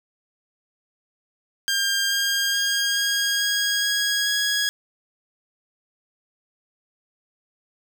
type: tone with pitch steps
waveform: 15% pulse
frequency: 1600 / 1610.2 / 1620.5 / 1630.8 / 1641.2 / 1651.6 / 1662.2 Hz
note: G6 / G6 / G#6 / G#6 / G#6 / G#6 / G#6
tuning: +35 / +46 / -43 / -32 / -21 / -10 / +1 cents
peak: -14 dBFS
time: 1.68-4.69 s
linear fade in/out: 0 ms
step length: 430 ms
effects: none